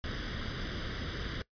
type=noise with comb filter; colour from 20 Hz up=pink; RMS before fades=-37 dBFS; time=0.04-1.42 s; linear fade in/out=0 ms; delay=0.59 ms; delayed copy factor=+0.7; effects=noise-tail reverb RT60 0.1 s tail -20 dB re dry + resampled to 11025 Hz